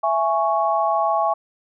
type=chord; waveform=sine; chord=C# minor; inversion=first; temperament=just; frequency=665.2 / 831.5 / 1108.7 Hz; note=E5 / G#5 / C#6; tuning=+16 / +2 / 0 cents; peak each=-21 / -21 / -22 dBFS; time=0.03-1.34 s; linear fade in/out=10 ms; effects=none